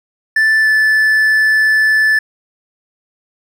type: tone with pitch glide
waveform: triangle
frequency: 1760 to 1745.8 Hz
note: A6 to A6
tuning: 0 to -14 cents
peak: -7 dBFS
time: 0.36-2.19 s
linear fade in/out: 5 ms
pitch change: -14 cents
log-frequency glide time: 0.62-0.67 s
effects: none